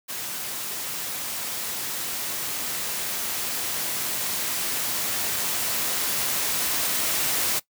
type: noise with level ramp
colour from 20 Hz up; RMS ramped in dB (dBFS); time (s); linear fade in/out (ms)
white; -32 to -24; 0.08-7.6; 20
effects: noise-tail reverb RT60 0.1 s tail -19 dB re dry + high-pass 100 Hz 12 dB/octave